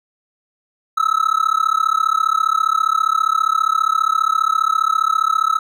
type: tone with amplitude modulation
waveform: triangle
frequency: 1300 Hz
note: E6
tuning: 24 cents flat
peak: -8 dBFS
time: 0.97-5.59 s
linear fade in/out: 10 ms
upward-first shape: sine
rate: 34.9 Hz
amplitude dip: 100%
effects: none